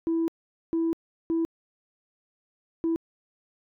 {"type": "tone bursts at uneven times", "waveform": "sine", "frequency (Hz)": 329.6, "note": "E4", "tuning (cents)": 0, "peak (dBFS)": -21, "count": 4, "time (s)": [[0.07, 0.28], [0.73, 0.93], [1.3, 1.45], [2.84, 2.96]], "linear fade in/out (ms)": 0, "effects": ["tanh soft clip ceiling -20 dBFS"]}